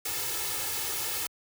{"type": "noise with comb filter", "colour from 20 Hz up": "white", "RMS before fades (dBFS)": -32, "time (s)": [0.05, 1.27], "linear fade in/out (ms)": 5, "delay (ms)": 2.3, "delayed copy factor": 1, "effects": ["high-pass 60 Hz 12 dB/octave"]}